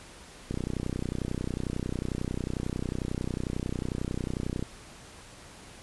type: click train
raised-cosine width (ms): 3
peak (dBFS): -18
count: 129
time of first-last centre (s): 0.51-4.626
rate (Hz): 31.1
effects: pink hiss -49 dBFS RMS until 5.82 s + resampled to 24000 Hz